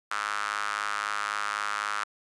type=tone with high-pass filter; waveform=sawtooth; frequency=103.83 Hz; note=G#2; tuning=in tune; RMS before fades=-31 dBFS; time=0.11-2.04 s; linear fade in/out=5 ms; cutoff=1300 Hz; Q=4.4; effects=resampled to 22050 Hz